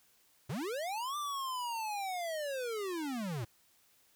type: linear two-way sweep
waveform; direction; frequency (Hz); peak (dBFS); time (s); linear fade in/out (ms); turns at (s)
square; up then down; 103.83 to 1195 to 103.83; -36; 0.49-3.45; 10; 1.17
effects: white hiss -68 dBFS RMS until 4.15 s